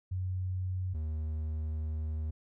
sine / triangle tone pair in turn, 92.5 / 77.78 Hz, F#2 / D#2, 0 / 0 cents, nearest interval minor third, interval 300 cents, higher first, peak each -31 / -30 dBFS, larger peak second, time 0.11-0.94 / 0.94-2.31 s, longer second, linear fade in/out 10 ms, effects none

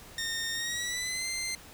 15% pulse tone with pitch glide, 1834 to 2083 Hz, A#6 to C7, -29 to -8 cents, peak -25 dBFS, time 0.18-1.55 s, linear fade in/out 2 ms, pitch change +221 cents, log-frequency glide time 0.53-1.27 s, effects pink hiss -50 dBFS RMS until 1.73 s

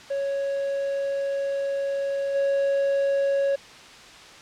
triangle tone with level steps, 554.4 Hz, C#5, in tune, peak -22 / -18 dBFS, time 0.1-3.56 s, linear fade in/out 10 ms, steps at 2.34 s, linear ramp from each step 20 ms, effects white hiss -45 dBFS RMS until 4.41 s + low-pass 5000 Hz 12 dB/octave

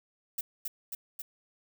violet noise with echo, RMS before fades -33 dBFS, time 0.38-0.41 s, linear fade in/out 5 ms, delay 270 ms, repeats 3, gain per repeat -2 dB, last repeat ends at 1.22 s, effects none

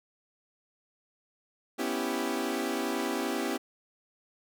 sawtooth chord, C# half-diminished seventh, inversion third, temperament equal, 246.9 / 277.2 / 329.6 / 392 Hz, B3 / C#4 / E4 / G4, 0 / 0 / 0 / 0 cents, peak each -31 dBFS, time 1.78-3.58 s, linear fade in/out 20 ms, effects none

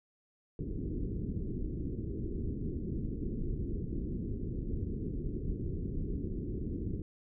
pink low-pass noise, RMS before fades -36 dBFS, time 0.59-7.02 s, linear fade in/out 2 ms, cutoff 400 Hz, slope 48 dB/octave, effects none

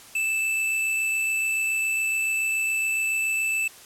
square tone with amplitude modulation, 2637 Hz, E7, in tune, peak -22 dBFS, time 0.15-3.68 s, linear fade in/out 5 ms, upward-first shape sine, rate 67.1 Hz, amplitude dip 25%, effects white hiss -47 dBFS RMS until 3.85 s + low-pass 12000 Hz 12 dB/octave

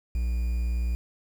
triangle tone with quantisation, 59.3 Hz, A#1, 30 cents sharp, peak -22 dBFS, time 0.15-0.95 s, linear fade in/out 0 ms, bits 8, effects none

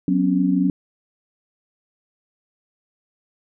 sine chord, F# suspended fourth, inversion none, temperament equal with one note detuned, 185 / 253 / 277.2 Hz, F#3 / B3 / C#4, 0 / +42 / 0 cents, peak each -19 / -23 / -19 dBFS, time 0.08-0.7 s, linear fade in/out 2 ms, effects none

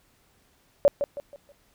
sine tone with echo, 570 Hz, C#5, 48 cents sharp, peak -13 dBFS, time 0.85-0.88 s, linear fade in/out 0 ms, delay 160 ms, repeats 4, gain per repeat -9 dB, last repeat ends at 1.52 s, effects pink hiss -64 dBFS RMS until 1.74 s

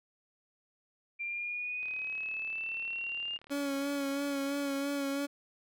sine exponential sweep, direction up, 2370 to 2825 Hz, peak -34 dBFS, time 1.19-3.38 s, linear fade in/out 20 ms
click train, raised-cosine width 0.3 ms, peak -37 dBFS, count 110, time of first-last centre 1.83-4.76 s, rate 37.2 Hz
30% pulse tone with vibrato, 280 Hz, C#4, 18 cents sharp, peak -29 dBFS, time 3.5-5.27 s, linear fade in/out 20 ms, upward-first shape sine, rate 3 Hz, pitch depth 28 cents each way
effects none

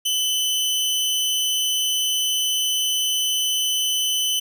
sawtooth tone with amplitude modulation, 3025 Hz, F#7, 38 cents sharp, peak -15 dBFS, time 0.05-4.4 s, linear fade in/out 10 ms, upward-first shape sine, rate 246 Hz, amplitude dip 30%, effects none

